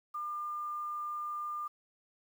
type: tone with quantisation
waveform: sine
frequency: 1201 Hz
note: D6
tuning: 38 cents sharp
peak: -35 dBFS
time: 0.14-1.68 s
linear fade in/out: 10 ms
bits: 10
effects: none